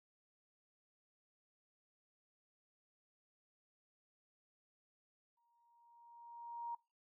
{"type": "tone with exponential growth", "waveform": "sine", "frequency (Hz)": 940, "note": "A#5", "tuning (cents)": 14, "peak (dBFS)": -39, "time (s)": [5.37, 6.75], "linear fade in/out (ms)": 5, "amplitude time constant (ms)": 300, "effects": ["noise-tail reverb RT60 0.3 s tail -25 dB re dry"]}